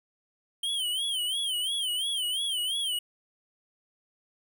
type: tone with vibrato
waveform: square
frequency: 3130 Hz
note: G7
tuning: 3 cents flat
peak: -28 dBFS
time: 0.63-2.99 s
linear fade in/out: 5 ms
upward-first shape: sine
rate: 2.9 Hz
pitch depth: 130 cents each way
effects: none